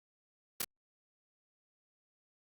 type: noise with echo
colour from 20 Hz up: white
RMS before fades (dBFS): -33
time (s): 0.6-0.62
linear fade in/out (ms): 5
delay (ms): 25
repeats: 1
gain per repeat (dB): -2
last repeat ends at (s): 0.645
effects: Opus 48 kbps